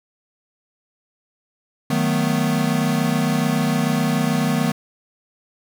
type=chord; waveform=square; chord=B dominant seventh; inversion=first; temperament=equal; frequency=155.56 / 185 / 220 / 246.9 Hz; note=D#3 / F#3 / A3 / B3; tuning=0 / 0 / 0 / 0 cents; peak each=-23 / -26 / -24 / -23 dBFS; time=1.9-4.72 s; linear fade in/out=5 ms; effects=none